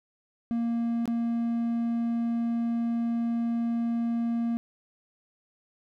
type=tone with dropouts; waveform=triangle; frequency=233.1 Hz; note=A#3; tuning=in tune; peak=-23 dBFS; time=0.51-4.57 s; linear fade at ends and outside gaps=0 ms; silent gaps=1.056-1.077 s; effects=none